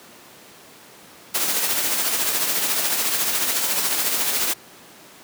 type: noise with tremolo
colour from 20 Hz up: white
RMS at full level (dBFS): -20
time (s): 1.34-4.54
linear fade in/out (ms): 10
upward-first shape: triangle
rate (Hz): 14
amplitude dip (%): 45
effects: pink hiss -45 dBFS RMS until 5.23 s + high-pass 200 Hz 12 dB/octave